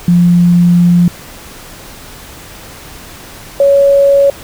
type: tone pair in turn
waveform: sine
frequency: 174.61 / 558.5 Hz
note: F3 / C#5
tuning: 0 / +13 cents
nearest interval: octave + minor sixth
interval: 2013 cents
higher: second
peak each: -4 dBFS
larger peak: neither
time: 0.08-1.08 / 3.6-4.3 s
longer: first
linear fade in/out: 2 ms
effects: pink hiss -32 dBFS RMS until 4.43 s